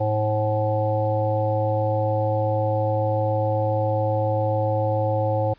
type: harmonic tone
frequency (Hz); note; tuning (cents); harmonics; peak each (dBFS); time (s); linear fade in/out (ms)
107.3; A2; -43; 1 / 3 / 5 / 7 / 8; -23 / -32 / -23 / -28 / -31; 0-5.54; 10
effects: pink hiss -56 dBFS RMS until 5.58 s + resampled to 11025 Hz